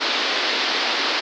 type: band-pass noise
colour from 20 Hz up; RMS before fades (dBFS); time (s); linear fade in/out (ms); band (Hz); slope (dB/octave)
white; -22; 0-1.21; 20; 250 to 4900; 48
effects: none